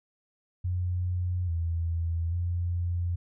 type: tone with pitch steps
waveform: sine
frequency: 89.7 / 83.5 / 87.3 Hz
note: F2 / E2 / F2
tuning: +47 / +23 / 0 cents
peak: -26 dBFS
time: 0.64-3.16 s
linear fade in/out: 10 ms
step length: 840 ms
effects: none